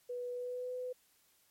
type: tone with pitch glide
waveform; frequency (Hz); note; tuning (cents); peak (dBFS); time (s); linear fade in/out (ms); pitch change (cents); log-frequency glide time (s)
sine; 490.9 to 501.8; B4 to B4; -10 to +28; -37; 0.09-0.93; 10; +38; 0.33-0.73
effects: white hiss -70 dBFS RMS until 1.5 s + MP3 64 kbps